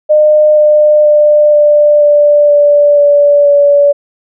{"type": "tone with pitch steps", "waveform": "sine", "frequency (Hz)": [607, 602.1, 597.3, 592.5, 587.7, 582.9, 578.3, 573.6], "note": ["D#5", "D5", "D5", "D5", "D5", "D5", "D5", "D5"], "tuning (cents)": [-43, 43, 29, 15, 1, -13, -27, -41], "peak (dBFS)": -3, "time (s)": [0.09, 3.93], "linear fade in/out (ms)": 20, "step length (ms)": 480, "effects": []}